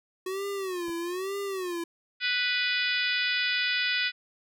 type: tone with vibrato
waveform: square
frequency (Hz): 367.4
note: F#4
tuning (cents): -12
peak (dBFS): -31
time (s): 0.26-1.84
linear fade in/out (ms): 5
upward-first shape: sine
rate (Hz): 1.1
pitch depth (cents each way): 150
type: clicks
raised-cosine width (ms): 2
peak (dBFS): -35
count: 2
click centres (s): 0.883 / 0.895
type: harmonic tone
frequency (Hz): 493.9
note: B4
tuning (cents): 0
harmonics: 3 / 4 / 5 / 6 / 7 / 8 / 9 / 10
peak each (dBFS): -31 / -31 / -31 / -35 / -33 / -36 / -39 / -37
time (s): 2.2-4.12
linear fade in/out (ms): 50
effects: none